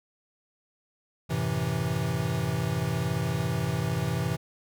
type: chord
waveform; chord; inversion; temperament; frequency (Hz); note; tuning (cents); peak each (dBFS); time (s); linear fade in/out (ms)
square; F# half-diminished seventh; none; equal; 92.5 / 110 / 130.81 / 164.81; F#2 / A2 / C3 / E3; 0 / 0 / 0 / 0; -36 / -34 / -31 / -31; 1.29-4.37; 20
effects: none